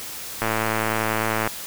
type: click train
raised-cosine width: 0.5 ms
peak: -7 dBFS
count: 117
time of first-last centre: 0.42-1.475 s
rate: 110 Hz
effects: white hiss -34 dBFS RMS until 1.66 s